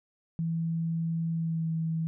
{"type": "tone with pitch glide", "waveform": "sine", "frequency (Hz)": [164.81, 162.17], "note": ["E3", "E3"], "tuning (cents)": [0, -28], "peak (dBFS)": -27, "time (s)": [0.39, 2.07], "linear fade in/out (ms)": 0, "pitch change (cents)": -28, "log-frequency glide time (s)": [1.32, 1.69], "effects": []}